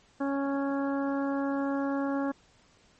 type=harmonic tone; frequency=277.2 Hz; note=C#4; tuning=in tune; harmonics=1 / 2 / 3 / 4 / 5 / 6; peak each=-28 / -34 / -38 / -40 / -42 / -44 dBFS; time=0.2-2.32 s; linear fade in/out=10 ms; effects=pink hiss -62 dBFS RMS until 2.99 s + MP3 32 kbps